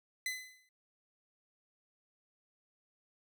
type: tone with exponential decay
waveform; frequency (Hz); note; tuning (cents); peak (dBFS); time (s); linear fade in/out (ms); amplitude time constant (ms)
sawtooth; 2021; B6; +39; -29; 0.26-0.69; 2; 92
effects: noise-tail reverb RT60 0.1 s tail -26 dB re dry